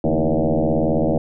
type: tone with frequency modulation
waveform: sine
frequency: 164.81 Hz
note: E3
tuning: in tune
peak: -15 dBFS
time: 0.04-1.18 s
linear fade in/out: 2 ms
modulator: 78.5 Hz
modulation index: 6.4
effects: none